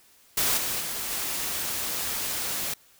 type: noise with level steps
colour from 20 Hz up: white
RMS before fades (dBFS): -24 / -29 / -32 / -30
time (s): 0.37-2.74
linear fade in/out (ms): 5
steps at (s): 0.57 / 0.8 / 1.1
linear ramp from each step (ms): 10
effects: white hiss -58 dBFS RMS until 2.99 s